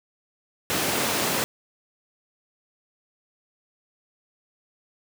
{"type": "high-pass noise", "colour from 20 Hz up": "pink", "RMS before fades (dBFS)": -25, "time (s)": [0.7, 1.44], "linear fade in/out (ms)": 0, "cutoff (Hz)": 190, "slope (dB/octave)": 12, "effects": []}